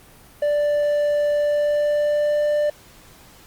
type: tone with pitch glide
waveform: triangle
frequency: 587.3 to 593.1 Hz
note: D5 to D5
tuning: 0 to +17 cents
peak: -15 dBFS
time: 0.42-2.7 s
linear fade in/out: 5 ms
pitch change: +17 cents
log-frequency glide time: 1.32-2.48 s
effects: pink hiss -48 dBFS RMS until 3.46 s + Opus 32 kbps